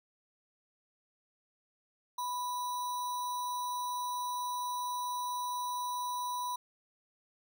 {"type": "tone with sample-and-hold", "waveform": "sine", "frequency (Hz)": 987.8, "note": "B5", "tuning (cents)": 0, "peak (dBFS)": -33, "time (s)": [2.18, 6.56], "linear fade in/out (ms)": 5, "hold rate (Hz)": 4900, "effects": []}